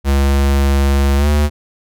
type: tone with pitch glide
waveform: square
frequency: 69.3 to 73.85 Hz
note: C#2 to D2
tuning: 0 to +10 cents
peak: -11 dBFS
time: 0.04-1.5 s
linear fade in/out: 50 ms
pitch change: +110 cents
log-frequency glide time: 1.16-1.28 s
effects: none